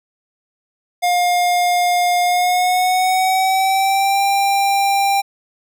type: tone with pitch glide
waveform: square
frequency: 710 to 792.4 Hz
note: F5 to G5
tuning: +28 to +18 cents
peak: -14 dBFS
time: 1.02-5.22 s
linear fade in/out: 20 ms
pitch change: +190 cents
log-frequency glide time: 2.22-4.22 s
effects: none

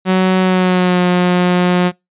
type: tone with pitch glide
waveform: sawtooth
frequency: 186.5 to 179.11 Hz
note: F#3 to F3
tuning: +14 to +44 cents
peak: -6 dBFS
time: 0.05-1.92 s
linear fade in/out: 50 ms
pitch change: -70 cents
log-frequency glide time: 0.4-1.02 s
effects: noise-tail reverb RT60 0.2 s tail -26 dB re dry + resampled to 8000 Hz

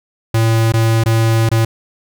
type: tone with dropouts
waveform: square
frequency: 113 Hz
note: A2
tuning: 47 cents sharp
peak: -11 dBFS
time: 0.34-1.65 s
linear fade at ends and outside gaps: 5 ms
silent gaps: 0.722-0.737 / 1.038-1.059 / 1.491-1.514 s
effects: none

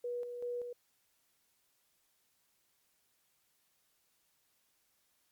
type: tone with tremolo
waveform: sine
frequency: 485.2 Hz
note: B4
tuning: 31 cents flat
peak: -35 dBFS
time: 0.04-0.73 s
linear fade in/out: 5 ms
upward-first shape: square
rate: 2.6 Hz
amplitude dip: 45%
effects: white hiss -75 dBFS RMS until 5.31 s + MP3 96 kbps

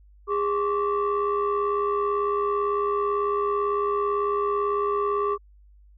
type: tone cluster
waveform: sine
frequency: 408.6 / 1078 / 1156 Hz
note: G#4 / C#6 / D6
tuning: -28 / -49 / -28 cents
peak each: -23 / -30 / -25 dBFS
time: 0.27-5.38 s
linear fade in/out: 50 ms
effects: tanh soft clip ceiling -16 dBFS + added 50 Hz sine -50 dBFS peak until 5.97 s

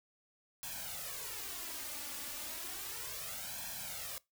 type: noise with flanger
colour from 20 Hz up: white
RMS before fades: -43 dBFS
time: 0.63-4.18 s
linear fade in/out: 0 ms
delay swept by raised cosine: 1.2 to 3.5 ms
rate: 0.33 Hz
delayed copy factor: +0.8
effects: noise-tail reverb RT60 0.2 s tail -22 dB re dry

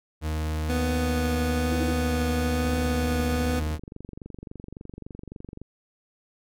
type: tone with pitch glide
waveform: 40% pulse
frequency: 77.78 to 77.29 Hz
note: D#2 to D#2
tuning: 0 to -11 cents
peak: -25 dBFS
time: 0.21-3.79 s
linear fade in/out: 50 ms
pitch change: -11 cents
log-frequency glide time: 2.5-2.76 s
type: tone with vibrato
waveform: 25% pulse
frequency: 246.9 Hz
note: B3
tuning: in tune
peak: -22 dBFS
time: 0.69-3.6 s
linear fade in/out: 10 ms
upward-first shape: triangle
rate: 1.1 Hz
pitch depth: 13 cents each way
type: tone bursts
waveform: sine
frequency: 320.8 Hz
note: E4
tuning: 47 cents flat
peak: -27 dBFS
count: 3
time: 1.72-1.916 s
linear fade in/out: 5 ms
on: 38 ms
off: 41 ms
type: click train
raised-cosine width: 3 ms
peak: -26 dBFS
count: 71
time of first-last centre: 2.65-5.616 s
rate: 23.6 Hz
effects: none

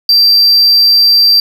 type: tone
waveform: triangle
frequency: 4699 Hz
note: D8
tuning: in tune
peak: -3 dBFS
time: 0.09-1.4 s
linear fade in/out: 2 ms
effects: none

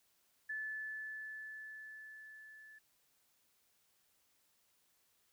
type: tone with level ramp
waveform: sine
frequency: 1738 Hz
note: A6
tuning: 22 cents flat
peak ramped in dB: -38 to -55 dBFS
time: 0.49-2.79 s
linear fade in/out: 10 ms
effects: white hiss -75 dBFS RMS until 5.32 s

